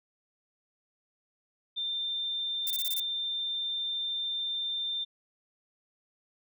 sine tone, 3587 Hz, A7, 33 cents sharp, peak -30 dBFS, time 1.76-5.05 s, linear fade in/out 20 ms
violet noise bursts, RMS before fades -33 dBFS, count 6, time 2.67-2.998 s, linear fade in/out 0 ms, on 33 ms, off 26 ms
effects none

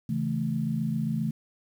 sine chord, A major, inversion first, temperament just, 137.5 / 165 / 220 Hz, C#3 / E3 / A3, -14 / +2 / 0 cents, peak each -31 / -30 / -29 dBFS, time 0.09-1.31 s, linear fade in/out 5 ms, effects 9-bit

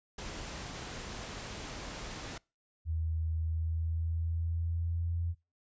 pink noise, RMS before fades -42 dBFS, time 0.18-2.38 s, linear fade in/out 5 ms
sine tone with pitch glide, 80.5 to 84.94 Hz, E2 to F2, -41 to -48 cents, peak -30 dBFS, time 2.85-5.35 s, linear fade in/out 50 ms, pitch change +93 cents, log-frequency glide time 3.38-5.21 s
effects noise-tail reverb RT60 0.3 s tail -26 dB re dry + resampled to 16000 Hz

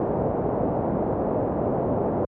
white low-pass noise, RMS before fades -24 dBFS, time 0-2.25 s, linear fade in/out 2 ms, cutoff 690 Hz, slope 24 dB/octave, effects high-pass 80 Hz 12 dB/octave

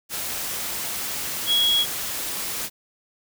sine tone in noise, 3322 Hz, G#7, in tune, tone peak -17 dBFS, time 1.46-1.86 s, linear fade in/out 50 ms, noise white, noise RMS -29 dBFS, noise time 0.09-2.7 s, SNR +9 dB, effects none

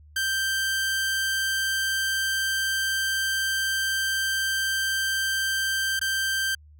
sawtooth tone with dropouts, 1568 Hz, G6, in tune, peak -20 dBFS, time 0.16-6.55 s, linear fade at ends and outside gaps 5 ms, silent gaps 5.994-6.013 s, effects added 75 Hz sine -48 dBFS peak until 6.79 s

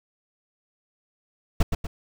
brown noise with echo, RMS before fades -17 dBFS, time 1.6-1.63 s, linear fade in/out 5 ms, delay 120 ms, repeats 2, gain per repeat -6 dB, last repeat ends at 1.87 s, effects none

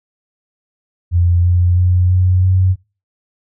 sine tone with pitch steps, 87.1 / 88.57 / 90.07 / 91.59 / 93.14 Hz, F2 / F2 / F#2 / F#2 / F#2, -4 / +25 / -46 / -17 / +12 cents, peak -9 dBFS, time 1.11-2.76 s, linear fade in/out 50 ms, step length 330 ms, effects noise-tail reverb RT60 0.3 s tail -20 dB re dry

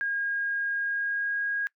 sine tone with pitch glide, 1627 to 1637.4 Hz, G#6 to G#6, -36 to -25 cents, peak -26 dBFS, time 0.01-1.67 s, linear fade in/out 0 ms, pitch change +11 cents, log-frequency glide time 0.8-1.4 s, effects noise-tail reverb RT60 0.1 s tail -22 dB re dry

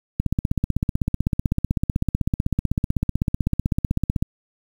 click train, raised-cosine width 5 ms, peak -7 dBFS, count 65, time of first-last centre 0.2-4.225 s, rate 15.9 Hz, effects 7-bit

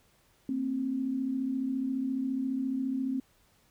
sine tone pair together, 231.2 / 265.7 Hz, A#3 / C4, -14 / +27 cents, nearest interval major second, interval 241 cents, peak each -36 / -29 dBFS, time 0.49-3.2 s, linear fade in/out 2 ms, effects pink hiss -66 dBFS RMS until 3.7 s

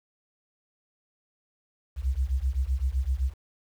sine beating tone pair, 61.74 / 69.54 Hz, B1 / C#2, 0 / +6 cents, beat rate 7.8 Hz, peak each -27 dBFS, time 1.96-3.34 s, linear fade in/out 50 ms, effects 9-bit

